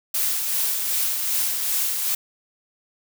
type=noise with tremolo; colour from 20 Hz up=blue; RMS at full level=-22 dBFS; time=0.14-2.15 s; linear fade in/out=5 ms; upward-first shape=sine; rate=2.6 Hz; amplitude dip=35%; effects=none